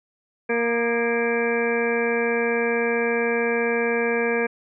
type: harmonic tone with a mistuned harmonic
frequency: 233.9 Hz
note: A#3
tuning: 6 cents sharp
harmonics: 1 / 2 / 3 / 4 / 5 / 7 / 8 / 9 / 10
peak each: -28 / -22 / -33 / -34 / -37 / -28 / -40 / -35 / -29 dBFS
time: 0.49-4.47 s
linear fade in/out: 10 ms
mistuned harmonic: 5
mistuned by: +42 cents
effects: none